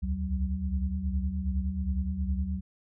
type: tone cluster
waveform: sine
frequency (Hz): 65.3 / 67.9 / 77.5 / 189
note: C2 / C#2 / D#2 / F#3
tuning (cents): -3 / -35 / -6 / +37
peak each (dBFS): -37 / -31 / -32 / -33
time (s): 0.02-2.61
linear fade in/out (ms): 20
effects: none